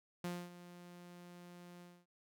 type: tone with ADSR envelope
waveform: sawtooth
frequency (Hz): 176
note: F3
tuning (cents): +14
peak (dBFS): -34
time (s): 0.24-2.06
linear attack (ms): 4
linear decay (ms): 250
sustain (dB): -15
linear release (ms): 250
effects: none